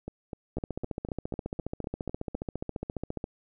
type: two click trains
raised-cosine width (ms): 2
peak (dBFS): -19 / -23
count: 40 / 10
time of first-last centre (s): 0.57-3.241 / 0.08-2.347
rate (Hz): 14.6 / 3.97
effects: none